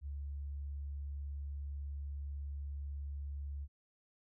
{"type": "tone", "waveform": "sine", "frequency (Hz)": 70.9, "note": "C#2", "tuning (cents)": 40, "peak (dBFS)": -39, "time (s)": [0.01, 3.68], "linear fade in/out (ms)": 50, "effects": []}